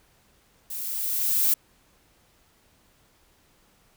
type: noise with level ramp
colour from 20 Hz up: violet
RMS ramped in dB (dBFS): -34 to -20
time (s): 0.7-1.54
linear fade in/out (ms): 5
effects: pink hiss -62 dBFS RMS until 3.96 s